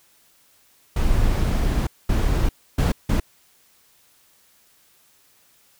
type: noise bursts at uneven times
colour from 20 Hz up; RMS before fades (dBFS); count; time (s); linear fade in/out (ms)
brown; -19; 4; 0.96-1.87 / 2.09-2.49 / 2.78-2.92 / 3.09-3.2; 5
effects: white hiss -58 dBFS RMS until 5.79 s